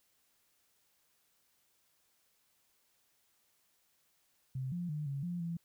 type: tone with pitch steps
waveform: sine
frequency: 130.9 / 175.2 / 150.5 / 139.1 / 175.1 / 168.6 Hz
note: C3 / F3 / D3 / C#3 / F3 / E3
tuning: +1 / +6 / +43 / +6 / +5 / +39 cents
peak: -35 dBFS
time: 4.55-5.57 s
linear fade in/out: 5 ms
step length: 170 ms
effects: white hiss -74 dBFS RMS until 5.64 s